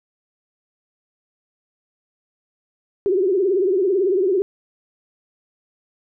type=tone with vibrato; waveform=sine; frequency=380 Hz; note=F#4; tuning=46 cents sharp; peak=-15 dBFS; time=3.06-4.42 s; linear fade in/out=0 ms; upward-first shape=triangle; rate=18 Hz; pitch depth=160 cents each way; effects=none